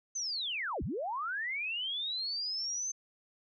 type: linear two-way sweep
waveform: sine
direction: down then up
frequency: 6300 to 43.27 to 6300 Hz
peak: -33 dBFS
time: 0.15-2.92 s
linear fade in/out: 10 ms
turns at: 0.83 s
effects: none